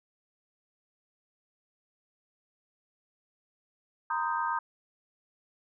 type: chord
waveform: sine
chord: C minor seventh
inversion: third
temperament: equal with one note detuned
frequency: 932.3 / 1020.8 / 1244.5 / 1568 Hz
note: Bb5 / C6 / Eb6 / G6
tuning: 0 / -43 / 0 / 0 cents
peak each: -31 / -35 / -33 / -36 dBFS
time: 4.1-4.59 s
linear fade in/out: 5 ms
effects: none